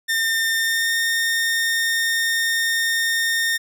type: tone with pitch glide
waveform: sawtooth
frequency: 1810 to 1830 Hz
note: A6 to A#6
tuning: +48 to -32 cents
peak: -15 dBFS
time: 0.08-3.58 s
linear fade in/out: 20 ms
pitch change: +20 cents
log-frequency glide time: 0.57-0.94 s
effects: none